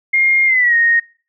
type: tone with pitch glide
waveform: sine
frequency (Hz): 2127 to 1862.4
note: C7 to A#6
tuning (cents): +28 to -2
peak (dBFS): -10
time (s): 0.13-1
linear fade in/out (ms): 10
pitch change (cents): -230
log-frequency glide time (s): 0.46-0.75
effects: noise-tail reverb RT60 0.4 s tail -21 dB re dry